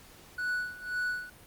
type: tone with tremolo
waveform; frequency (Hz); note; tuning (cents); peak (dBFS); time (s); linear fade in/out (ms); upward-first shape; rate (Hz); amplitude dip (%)
triangle; 1477; F#6; -3; -26; 0.38-1.3; 5; sine; 1.9; 85
effects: pink hiss -54 dBFS RMS until 1.46 s + Opus 48 kbps